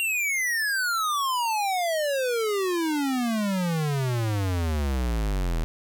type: exponential sweep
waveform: square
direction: down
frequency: 2794 to 38.89 Hz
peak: -24 dBFS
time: 0-5.64 s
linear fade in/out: 0 ms
effects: none